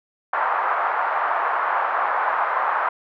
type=band-pass noise; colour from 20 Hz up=pink; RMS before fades=-22 dBFS; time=0.33-2.89 s; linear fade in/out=5 ms; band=790 to 1400 Hz; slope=24 dB/octave; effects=none